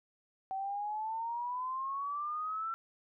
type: exponential sweep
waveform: sine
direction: up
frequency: 761 to 1350 Hz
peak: -34 dBFS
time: 0.51-2.74 s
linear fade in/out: 0 ms
effects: none